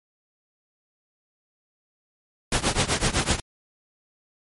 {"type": "noise with tremolo", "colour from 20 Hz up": "pink", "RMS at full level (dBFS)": -19, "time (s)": [2.52, 3.4], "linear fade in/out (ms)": 2, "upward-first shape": "triangle", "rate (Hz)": 7.9, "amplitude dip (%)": 95, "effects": ["MP3 48 kbps"]}